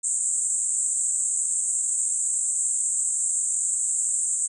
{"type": "band-pass noise", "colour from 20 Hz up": "pink", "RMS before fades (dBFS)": -25, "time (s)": [0.03, 4.48], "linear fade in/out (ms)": 20, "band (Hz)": [7300, 8600], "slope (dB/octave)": 96, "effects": []}